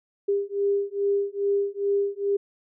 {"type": "beating tone pair", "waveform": "sine", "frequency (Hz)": [400, 402.4], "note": ["G4", "G4"], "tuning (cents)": [35, 45], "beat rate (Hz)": 2.4, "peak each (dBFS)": -25, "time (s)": [0.28, 2.37], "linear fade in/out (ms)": 10, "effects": []}